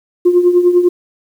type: tone with tremolo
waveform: sine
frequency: 354.5 Hz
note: F4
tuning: 26 cents sharp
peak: -3 dBFS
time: 0.25-0.89 s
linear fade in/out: 10 ms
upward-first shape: triangle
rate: 10 Hz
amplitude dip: 75%
effects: tanh soft clip ceiling -1 dBFS + 7-bit